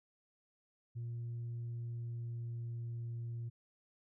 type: tone with pitch glide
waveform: sine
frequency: 118 to 117.18 Hz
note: A#2 to A#2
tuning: +22 to +9 cents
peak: -37 dBFS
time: 0.95-3.5 s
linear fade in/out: 20 ms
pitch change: -13 cents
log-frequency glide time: 1.62-3.01 s
effects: tanh soft clip ceiling -37 dBFS